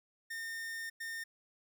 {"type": "tone bursts at uneven times", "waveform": "45% pulse", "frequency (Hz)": 1821, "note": "A#6", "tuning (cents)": -41, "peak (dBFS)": -39, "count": 2, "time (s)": [[0.3, 0.9], [1, 1.24]], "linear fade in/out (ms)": 10, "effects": []}